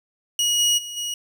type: tone with level steps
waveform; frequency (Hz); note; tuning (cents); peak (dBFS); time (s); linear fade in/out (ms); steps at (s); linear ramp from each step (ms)
25% pulse; 2900; F#7; -35; -15 / -13 / -28 / -22; 0.39-1.14; 2; 0.58 / 0.77 / 0.96; 20
effects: none